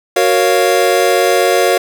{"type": "chord", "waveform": "square", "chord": "Gb major seventh", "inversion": "none", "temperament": "equal", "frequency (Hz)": [370, 466.2, 554.4, 698.5], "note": ["Gb4", "Bb4", "Db5", "F5"], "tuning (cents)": [0, 0, 0, 0], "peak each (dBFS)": -16, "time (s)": [0.16, 1.78], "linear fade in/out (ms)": 5, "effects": []}